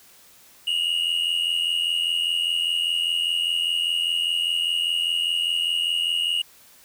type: tone pair together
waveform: triangle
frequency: 2832 / 2917 Hz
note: F7 / F#7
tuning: +23 / -25 cents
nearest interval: minor second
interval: 52 cents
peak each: -21 dBFS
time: 0.67-6.42 s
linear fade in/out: 5 ms
effects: tanh soft clip ceiling -16 dBFS + white hiss -52 dBFS RMS until 6.84 s